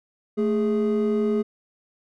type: tone pair together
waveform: triangle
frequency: 220.1 / 414.9 Hz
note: A3 / G#4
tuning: +1 / -2 cents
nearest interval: major seventh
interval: 1097 cents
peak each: -20 / -20 dBFS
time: 0.37-1.43 s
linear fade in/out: 20 ms
effects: tanh soft clip ceiling -11 dBFS